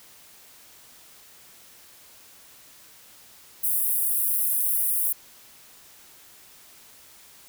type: high-pass noise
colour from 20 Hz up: pink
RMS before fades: -24 dBFS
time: 3.63-5.13 s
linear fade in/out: 10 ms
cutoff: 10000 Hz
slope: 48 dB/octave
effects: white hiss -51 dBFS RMS until 7.48 s